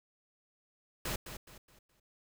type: noise with echo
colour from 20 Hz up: pink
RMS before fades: -36 dBFS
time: 1.05-1.16 s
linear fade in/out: 5 ms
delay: 210 ms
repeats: 4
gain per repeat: -9 dB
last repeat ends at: 2 s
effects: none